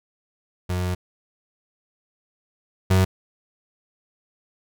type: tone pair in turn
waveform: 35% pulse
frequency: 90.5 / 93.74 Hz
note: F#2 / F#2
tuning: -38 / +23 cents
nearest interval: minor second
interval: 61 cents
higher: second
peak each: -21 / -13 dBFS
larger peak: second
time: 0.69-0.95 / 2.9-3.05 s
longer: first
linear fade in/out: 10 ms
effects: none